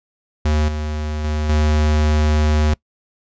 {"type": "tone with level steps", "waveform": "square", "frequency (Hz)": 76, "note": "D#2", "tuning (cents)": -40, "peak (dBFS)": [-15, -22, -19, -14], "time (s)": [0.45, 2.74], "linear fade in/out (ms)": 5, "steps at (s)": [0.68, 1.24, 1.49], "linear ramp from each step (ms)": 5, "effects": ["noise-tail reverb RT60 0.1 s tail -24 dB re dry", "resampled to 16000 Hz"]}